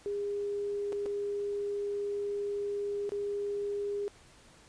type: tone with dropouts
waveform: sine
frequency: 406.9 Hz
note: G#4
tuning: 35 cents flat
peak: -31 dBFS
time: 0.06-4.08 s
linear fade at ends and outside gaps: 0 ms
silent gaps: 0.923-0.928 / 1.058-1.062 / 3.093-3.12 s
effects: pink hiss -58 dBFS RMS until 4.68 s + resampled to 22050 Hz